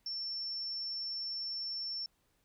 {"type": "tone", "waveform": "sine", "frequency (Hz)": 5410, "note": "E8", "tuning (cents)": 44, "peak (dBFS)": -36, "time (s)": [0.06, 2.06], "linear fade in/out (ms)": 2, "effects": ["pink hiss -75 dBFS RMS until 2.44 s"]}